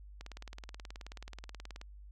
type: click train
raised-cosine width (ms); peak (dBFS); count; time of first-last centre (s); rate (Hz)
0.2; -29; 31; 0.21-1.814; 18.7
effects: added 50 Hz sine -49 dBFS peak until 2.11 s